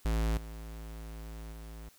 square tone with level steps, 55 Hz, A1, in tune, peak -28 / -42 / -44 dBFS, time 0.05-1.89 s, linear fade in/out 5 ms, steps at 0.37 / 1.52 s, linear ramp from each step 5 ms, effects white hiss -62 dBFS RMS until 1.98 s

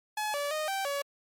sawtooth tone with pitch steps, 850 / 576 / 617 / 779 / 565 Hz, G#5 / D5 / D#5 / G5 / C#5, +40 / -34 / -15 / -11 / +33 cents, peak -26 dBFS, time 0.17-1.02 s, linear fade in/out 5 ms, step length 170 ms, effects MP3 64 kbps

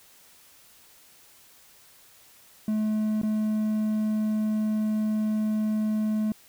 triangle tone with dropouts, 215 Hz, A3, 40 cents flat, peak -21 dBFS, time 2.68-6.32 s, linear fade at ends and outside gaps 2 ms, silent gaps 3.216-3.232 s, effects white hiss -55 dBFS RMS until 6.48 s

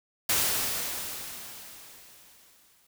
white noise with exponential decay, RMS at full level -24 dBFS, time 0.29-2.87 s, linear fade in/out 5 ms, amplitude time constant 560 ms, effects none

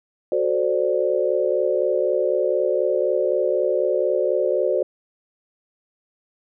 sine chord, D dominant seventh, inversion first, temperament equal, 370 / 440 / 523.3 / 587.3 Hz, F#4 / A4 / C5 / D5, 0 / 0 / 0 / 0 cents, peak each -23 / -26 / -22 / -23 dBFS, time 0.32-4.83 s, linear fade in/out 2 ms, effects none

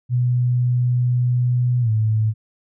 sine tone with pitch glide, 123.47 to 109.37 Hz, B2 to A2, 0 to -10 cents, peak -15 dBFS, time 0.09-2.34 s, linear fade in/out 50 ms, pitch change -210 cents, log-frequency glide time 1.81-1.9 s, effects none

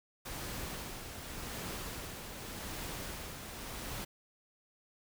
pink noise with tremolo, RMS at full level -41 dBFS, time 0.25-4.05 s, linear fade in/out 10 ms, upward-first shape sine, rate 0.86 Hz, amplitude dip 40%, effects none

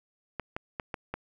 clicks, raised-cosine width 0.5 ms, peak -18 dBFS, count 5, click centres 0.397 / 0.565 / 0.798 / 0.942 / 1.14 s, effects 9-bit

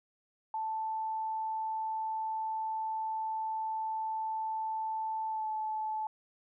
sine tone with pitch glide, 880 to 867.9 Hz, A5 to A5, 0 to -24 cents, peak -32 dBFS, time 0.54-6.07 s, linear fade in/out 2 ms, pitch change -24 cents, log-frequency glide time 5.28-5.47 s, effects none

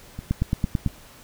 two click trains, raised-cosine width 5 ms, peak -9 / -20 dBFS, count 6 / 4, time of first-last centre 0.31-0.862 / 0.19-0.875 s, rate 9.05 / 4.38 Hz, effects pink hiss -48 dBFS RMS until 1.23 s

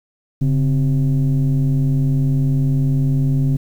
sine tone with frequency modulation, 140 Hz, C#3, 18 cents sharp, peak -12 dBFS, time 0.41-3.57 s, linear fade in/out 10 ms, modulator 120 Hz, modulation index 0.71, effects tanh soft clip ceiling -10 dBFS + 8-bit

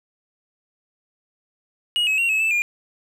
triangle tone with pitch steps, 2889 / 2565 / 2747 / 2581 / 2636 / 2414 Hz, F#7 / E7 / F7 / E7 / E7 / D7, -42 / -48 / -29 / -37 / -1 / +47 cents, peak -16 dBFS, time 1.96-2.62 s, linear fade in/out 0 ms, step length 110 ms, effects none

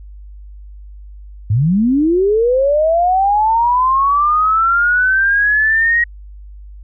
sine linear sweep, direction up, 95.2 to 1899 Hz, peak -10 dBFS, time 1.5-6.04 s, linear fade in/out 5 ms, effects added 50 Hz sine -32 dBFS peak until 6.83 s

